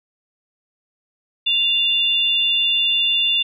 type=tone pair together; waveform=sine; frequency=2794 / 3520 Hz; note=F7 / A7; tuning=0 / 0 cents; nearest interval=major third; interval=400 cents; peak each=-18 dBFS; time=1.46-3.43 s; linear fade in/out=10 ms; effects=none